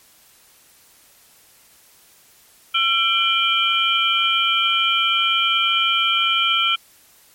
sine tone cluster, 1351 / 2380 / 3008 / 3206 Hz, E6 / D7 / F#7 / G7, +42 / +22 / +28 / +38 cents, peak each -21 dBFS, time 2.74-6.76 s, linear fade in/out 10 ms, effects white hiss -52 dBFS RMS until 7.34 s + MP3 64 kbps

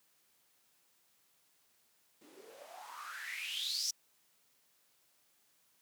blue noise with band-pass filter sweep, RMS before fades -42 dBFS, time 2.21-3.91 s, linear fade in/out 5 ms, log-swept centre 280 to 5800 Hz, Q 8.7, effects white hiss -72 dBFS RMS until 5.81 s + high-pass 100 Hz 12 dB/octave

